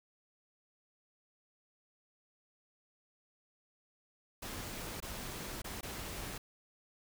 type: noise with dropouts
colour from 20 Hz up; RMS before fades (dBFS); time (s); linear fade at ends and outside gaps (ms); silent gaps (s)
pink; -43; 4.42-6.38; 5; 5.003-5.024 / 5.619-5.643 / 5.81-5.829
effects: none